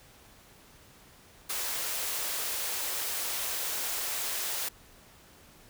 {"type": "high-pass noise", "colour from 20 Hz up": "white", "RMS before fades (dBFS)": -33, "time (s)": [1.49, 4.69], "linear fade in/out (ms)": 10, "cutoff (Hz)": 370, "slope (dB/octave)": 24, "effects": ["pink hiss -56 dBFS RMS until 5.69 s"]}